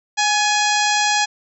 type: harmonic tone with a mistuned harmonic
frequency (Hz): 830.6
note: G#5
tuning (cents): 0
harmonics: 1 / 2 / 3 / 4 / 5 / 6 / 7 / 8 / 9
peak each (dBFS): -19 / -22 / -24 / -25 / -26 / -27 / -27 / -28 / -29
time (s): 0.17-1.26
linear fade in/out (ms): 20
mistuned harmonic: 2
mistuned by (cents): +42
effects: none